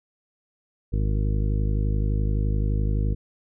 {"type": "harmonic tone", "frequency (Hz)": 51.7, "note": "G#1", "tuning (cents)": -7, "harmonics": [1, 2, 3, 4, 5, 6, 7, 9], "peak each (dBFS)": [-22, -26, -32, -35, -38, -40, -41, -40], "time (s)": [0.92, 3.15], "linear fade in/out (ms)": 20, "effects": []}